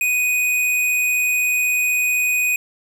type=tone; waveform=square; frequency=2489 Hz; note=D#7; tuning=in tune; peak=-17 dBFS; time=0.01-2.56 s; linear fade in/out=2 ms; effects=none